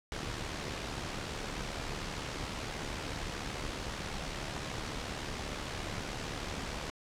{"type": "noise with amplitude modulation", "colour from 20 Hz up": "pink", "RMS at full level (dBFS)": -36, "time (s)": [0.12, 6.9], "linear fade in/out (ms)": 0, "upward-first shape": "sine", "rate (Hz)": 73.4, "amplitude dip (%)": 50, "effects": ["low-pass 6000 Hz 12 dB/octave"]}